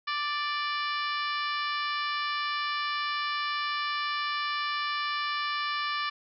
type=harmonic tone; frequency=587.3 Hz; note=D5; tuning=in tune; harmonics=2 / 3 / 4 / 5 / 6 / 7 / 8 / 9; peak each=-31 / -35 / -37 / -39 / -41 / -42 / -43 / -44 dBFS; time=0.07-6.1 s; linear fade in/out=10 ms; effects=none